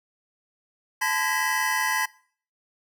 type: tone cluster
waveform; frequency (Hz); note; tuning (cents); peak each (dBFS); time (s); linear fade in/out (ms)
square; 873 / 1019 / 1644 / 1909 / 1990; A5 / C6 / G#6 / A#6 / B6; -14 / -46 / -18 / +41 / +13; -30; 1.01-2.06; 10
effects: noise-tail reverb RT60 0.5 s tail -22 dB re dry